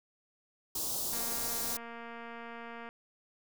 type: band-stop noise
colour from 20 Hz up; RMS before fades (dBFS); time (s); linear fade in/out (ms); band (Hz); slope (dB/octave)
white; -35; 0.75-1.77; 5; 1000 to 4000; 24
type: click train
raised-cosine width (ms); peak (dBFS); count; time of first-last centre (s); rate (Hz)
0.5; -31; 411; 1.13-2.89; 233
effects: none